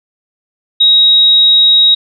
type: tone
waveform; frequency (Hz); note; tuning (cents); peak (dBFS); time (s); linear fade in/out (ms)
sine; 3800; A#7; +33; -4; 0.8-1.95; 10
effects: none